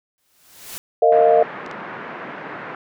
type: noise with exponential growth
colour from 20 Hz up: white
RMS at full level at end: -31 dBFS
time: 0.18-0.78 s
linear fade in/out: 0 ms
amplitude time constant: 130 ms
type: chord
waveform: sine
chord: Bb suspended fourth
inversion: none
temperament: equal with one note detuned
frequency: 458.9 / 622.3 / 698.5 Hz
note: Bb4 / Eb5 / F5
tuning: -27 / 0 / 0 cents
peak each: -15 dBFS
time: 1.02-1.43 s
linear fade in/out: 5 ms
type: band-pass noise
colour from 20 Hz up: white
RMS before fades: -33 dBFS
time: 1.12-2.75 s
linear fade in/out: 2 ms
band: 150 to 1800 Hz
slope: 24 dB/octave
type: clicks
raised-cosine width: 0.2 ms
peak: -21 dBFS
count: 2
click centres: 1.663 / 1.713 s
effects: none